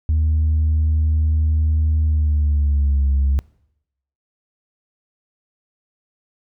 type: tone with pitch glide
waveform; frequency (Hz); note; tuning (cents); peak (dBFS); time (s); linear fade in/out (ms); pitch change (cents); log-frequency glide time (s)
sine; 77.78 to 68.5; D#2 to C#2; 0 to -20; -12; 0.09-3.39; 0; -220; 2.04-3.07
effects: noise-tail reverb RT60 0.8 s tail -24 dB re dry + tanh soft clip ceiling -12 dBFS